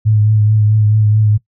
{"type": "tone with vibrato", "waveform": "sine", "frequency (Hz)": 106.9, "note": "A2", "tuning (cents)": -49, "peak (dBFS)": -8, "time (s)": [0.05, 1.38], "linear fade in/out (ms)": 20, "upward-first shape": "triangle", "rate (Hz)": 4.6, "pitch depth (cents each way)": 34, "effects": ["noise-tail reverb RT60 0.1 s tail -18 dB re dry"]}